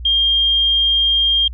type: tone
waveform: sine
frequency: 3210 Hz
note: G7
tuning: 40 cents sharp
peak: -12 dBFS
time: 0.05-1.48 s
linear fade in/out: 5 ms
effects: added 60 Hz sine -27 dBFS peak until 1.53 s